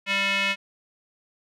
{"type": "tone with band-pass filter", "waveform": "square", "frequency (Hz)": 197.2, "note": "G3", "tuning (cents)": 11, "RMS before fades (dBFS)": -24, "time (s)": [0.06, 0.56], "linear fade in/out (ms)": 50, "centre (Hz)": 2500, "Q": 3.5, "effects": []}